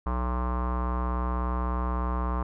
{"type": "tone with low-pass filter", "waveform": "square", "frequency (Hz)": 61.74, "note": "B1", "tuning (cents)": 0, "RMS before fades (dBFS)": -28, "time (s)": [0.06, 2.43], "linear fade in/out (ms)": 5, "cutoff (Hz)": 1100, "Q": 6.1, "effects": []}